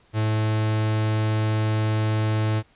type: tone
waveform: 45% pulse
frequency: 108.6 Hz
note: A2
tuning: 22 cents flat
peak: -20 dBFS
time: 0.13-2.63 s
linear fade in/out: 50 ms
effects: pink hiss -59 dBFS RMS until 2.75 s + resampled to 8000 Hz